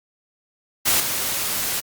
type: noise with level steps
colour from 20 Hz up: white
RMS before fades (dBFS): -18 / -24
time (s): 0.85-1.81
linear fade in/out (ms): 20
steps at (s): 1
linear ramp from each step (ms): 2
effects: Opus 48 kbps